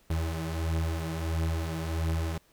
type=beating tone pair; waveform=35% pulse; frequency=80.2 / 81.7 Hz; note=E2 / E2; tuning=-47 / -15 cents; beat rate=1.5 Hz; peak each=-32 / -28 dBFS; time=0.1-2.38 s; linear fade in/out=5 ms; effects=pink hiss -64 dBFS RMS until 2.52 s